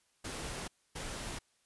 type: noise bursts at uneven times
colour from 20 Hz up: pink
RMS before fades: -41 dBFS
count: 2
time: 0.24-0.68 / 0.95-1.39 s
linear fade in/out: 10 ms
effects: white hiss -73 dBFS RMS until 1.65 s + resampled to 24000 Hz